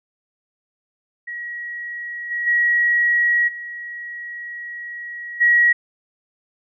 sine tone with level steps, 1909 Hz, A#6, 41 cents sharp, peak -27 / -21 / -14 / -29 / -11 dBFS, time 1.27-5.73 s, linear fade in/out 10 ms, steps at 2.3 / 2.46 / 3.47 / 5.4 s, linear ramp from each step 20 ms, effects none

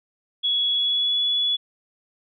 sine tone with pitch glide, 3365 to 3408 Hz, G#7 to G#7, +22 to +44 cents, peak -19 dBFS, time 0.43-1.57 s, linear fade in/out 20 ms, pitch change +22 cents, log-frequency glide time 0.7-1.22 s, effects none

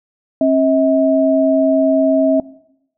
sine tone pair together, 269.5 / 641 Hz, C#4 / E5, -49 / -49 cents, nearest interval octave + minor third, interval 1500 cents, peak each -13 dBFS, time 0.41-2.4 s, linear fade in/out 2 ms, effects noise-tail reverb RT60 0.8 s tail -19 dB re dry

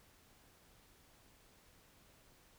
silence, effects pink hiss -66 dBFS RMS until 2.58 s

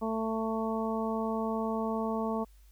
harmonic tone, 222.5 Hz, A3, 20 cents sharp, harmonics 1 / 2 / 3 / 4 / 5, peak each -32 / -35 / -37 / -38 / -39 dBFS, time 0.01-2.45 s, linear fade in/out 20 ms, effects added 50 Hz sine -54 dBFS peak until 2.71 s + white hiss -68 dBFS RMS until 2.71 s

